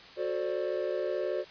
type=chord; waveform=triangle; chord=D dominant seventh; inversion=first; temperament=just; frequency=367.1 / 440.5 / 528.6 / 587.3 Hz; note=F#4 / A4 / C5 / D5; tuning=-14 / +2 / +18 / 0 cents; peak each=-32 / -35 / -33 / -32 dBFS; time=0.16-1.45 s; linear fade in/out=50 ms; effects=white hiss -50 dBFS RMS until 1.5 s + resampled to 11025 Hz